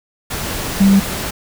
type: tone in noise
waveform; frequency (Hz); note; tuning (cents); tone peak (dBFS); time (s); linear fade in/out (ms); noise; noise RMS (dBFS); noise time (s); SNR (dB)
sine; 196; G3; 0; -7; 0.8-1; 10; pink; -23; 0.3-1.31; +13
effects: none